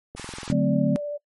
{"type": "click train", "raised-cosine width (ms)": 2, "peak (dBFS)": -24, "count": 9, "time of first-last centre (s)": [0.15, 0.526], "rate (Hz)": 21.3}
{"type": "high-pass noise", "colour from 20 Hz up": "pink", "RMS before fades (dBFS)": -39, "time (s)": [0.16, 0.53], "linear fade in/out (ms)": 20, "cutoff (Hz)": 800, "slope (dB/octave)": 96}
{"type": "chord", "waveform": "sine", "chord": "D dominant seventh", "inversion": "none", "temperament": "equal", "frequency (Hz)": [146.83, 185, 220, 261.6], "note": ["D3", "F#3", "A3", "C4"], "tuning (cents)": [0, 0, 0, 0], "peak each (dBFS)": -24, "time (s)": [0.5, 0.96], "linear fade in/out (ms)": 0}
{"type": "tone with vibrato", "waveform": "sine", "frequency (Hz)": 585, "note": "D5", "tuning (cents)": -7, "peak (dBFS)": -27, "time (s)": [0.51, 1.18], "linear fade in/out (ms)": 20, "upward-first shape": "sine", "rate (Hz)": 15, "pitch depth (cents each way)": 11}
{"effects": ["noise-tail reverb RT60 0.1 s tail -22 dB re dry", "MP3 48 kbps"]}